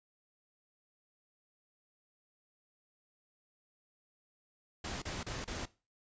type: noise bursts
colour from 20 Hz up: pink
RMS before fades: -40 dBFS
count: 4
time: 4.84-5.656 s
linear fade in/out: 5 ms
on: 180 ms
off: 32 ms
effects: noise-tail reverb RT60 0.3 s tail -19 dB re dry + resampled to 16000 Hz